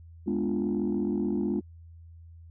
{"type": "chord", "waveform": "sine", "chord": "G# diminished seventh", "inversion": "none", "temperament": "equal", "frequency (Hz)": [207.7, 246.9, 293.7, 349.2], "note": ["G#3", "B3", "D4", "F4"], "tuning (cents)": [0, 0, 0, 0], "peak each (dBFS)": [-28, -31, -31, -30], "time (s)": [0.26, 1.61], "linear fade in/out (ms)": 20, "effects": ["tanh soft clip ceiling -20 dBFS", "added 83 Hz sine -46 dBFS peak until 2.5 s"]}